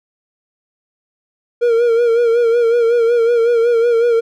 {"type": "tone with vibrato", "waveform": "triangle", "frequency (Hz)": 468, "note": "A#4", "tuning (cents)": 7, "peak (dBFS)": -8, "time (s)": [1.61, 4.21], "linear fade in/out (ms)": 20, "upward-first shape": "sine", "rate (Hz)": 5.4, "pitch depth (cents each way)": 53, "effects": []}